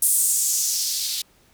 violet noise with band-pass filter sweep, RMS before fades -22 dBFS, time 0.02-1.22 s, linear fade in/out 5 ms, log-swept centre 10000 to 3800 Hz, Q 2.5, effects pink hiss -58 dBFS RMS until 1.53 s

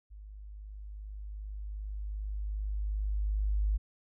sine tone with level ramp, 51.3 Hz, G#1, 21 cents flat, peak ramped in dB -45 to -25 dBFS, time 0.1-3.78 s, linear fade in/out 20 ms, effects none

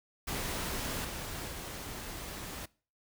pink noise with level steps, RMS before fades -36 / -40 / -42 dBFS, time 0.27-2.66 s, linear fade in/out 10 ms, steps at 1.04 / 1.47 s, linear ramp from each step 10 ms, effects noise-tail reverb RT60 0.4 s tail -23 dB re dry

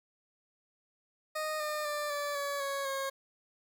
20% pulse tone with pitch steps, 619 / 605.6 / 592.4 / 579.6 / 567 / 554.7 / 542.6 Hz, D#5 / D#5 / D5 / D5 / C#5 / C#5 / C#5, -9 / -47 / +15 / -23 / +39 / +1 / -37 cents, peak -28 dBFS, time 1.35-3.1 s, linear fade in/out 10 ms, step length 250 ms, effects 10-bit

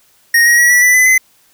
square tone with pitch steps, 1864.7 / 1892.9 / 1921.6 / 1950.6 / 1980.2 / 2010 / 2041 Hz, A#6 / A#6 / B6 / B6 / B6 / B6 / C7, 0 / +26 / -48 / -22 / +4 / +30 / -44 cents, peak -7 dBFS, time 0.34-1.18 s, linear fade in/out 5 ms, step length 120 ms, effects white hiss -52 dBFS RMS until 1.53 s

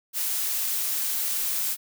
blue noise, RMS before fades -27 dBFS, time 0.13-1.77 s, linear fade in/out 50 ms, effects none

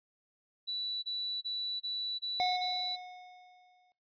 sine tone bursts, 3951 Hz, B7, in tune, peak -33 dBFS, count 6, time 0.67-2.965 s, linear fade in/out 20 ms, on 360 ms, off 27 ms
square tone with exponential decay, 728 Hz, F#5, 28 cents flat, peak -28 dBFS, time 2.4-3.92 s, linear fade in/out 0 ms, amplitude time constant 330 ms
effects noise-tail reverb RT60 0.3 s tail -22 dB re dry + resampled to 11025 Hz

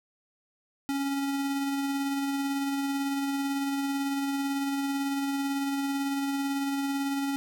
square tone with tremolo, 277.2 Hz, C#4, in tune, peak -27 dBFS, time 0.89-7.36 s, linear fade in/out 0 ms, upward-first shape sine, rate 18 Hz, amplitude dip 25%, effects none

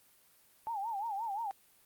sine tone with vibrato, 853 Hz, G#5, 46 cents sharp, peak -34 dBFS, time 0.67-1.51 s, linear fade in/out 0 ms, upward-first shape sine, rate 5.7 Hz, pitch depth 160 cents each way, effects white hiss -65 dBFS RMS until 1.85 s + Opus 32 kbps

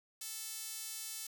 sawtooth tone with high-pass filter, 440 Hz, A4, in tune, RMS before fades -44 dBFS, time 0.21-1.27 s, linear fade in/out 5 ms, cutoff 6000 Hz, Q 0.7, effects 11-bit

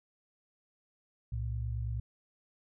sine tone pair together, 64.8 / 113.92 Hz, C2 / A#2, -16 / -39 cents, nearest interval minor seventh, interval 977 cents, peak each -35 / -35 dBFS, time 1.32-2 s, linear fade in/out 5 ms, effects none

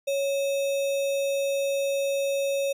sine tone with sample-and-hold, 554.4 Hz, C#5, in tune, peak -23 dBFS, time 0.07-2.73 s, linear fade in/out 10 ms, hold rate 3150 Hz, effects resampled to 32000 Hz

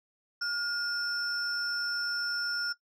sine tone pair together, 1425 / 5374 Hz, F6 / E8, +34 / +33 cents, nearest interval octave + major seventh, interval 2299 cents, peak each -30 / -31 dBFS, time 0.41-2.73 s, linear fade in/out 10 ms, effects noise-tail reverb RT60 0.1 s tail -19 dB re dry + tanh soft clip ceiling -23 dBFS

